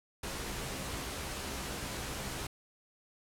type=noise with comb filter; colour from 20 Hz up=pink; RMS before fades=-39 dBFS; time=0.23-2.47 s; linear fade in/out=5 ms; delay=15 ms; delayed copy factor=+0.5; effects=low-pass 12000 Hz 12 dB/octave